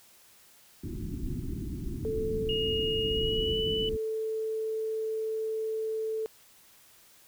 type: low-pass noise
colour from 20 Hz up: pink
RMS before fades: -35 dBFS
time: 0.83-3.97 s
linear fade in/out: 10 ms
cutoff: 370 Hz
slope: 96 dB/octave
type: tone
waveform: sine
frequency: 440.1 Hz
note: A4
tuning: in tune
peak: -29 dBFS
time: 2.05-6.26 s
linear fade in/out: 0 ms
type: tone with pitch glide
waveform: sine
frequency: 2863 to 2979 Hz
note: F7 to F#7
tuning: +42 to +11 cents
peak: -30 dBFS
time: 2.49-3.89 s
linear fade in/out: 2 ms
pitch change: +69 cents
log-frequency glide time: 3.06-3.61 s
effects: white hiss -58 dBFS RMS until 7.27 s